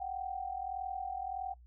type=tone pair together; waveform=sine; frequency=735 / 776.6 Hz; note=F#5 / G5; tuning=-12 / -16 cents; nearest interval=minor second; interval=96 cents; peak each=-39 / -38 dBFS; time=0-1.54 s; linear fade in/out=10 ms; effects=noise-tail reverb RT60 0.1 s tail -20 dB re dry + added 60 Hz sine -54 dBFS peak until 1.66 s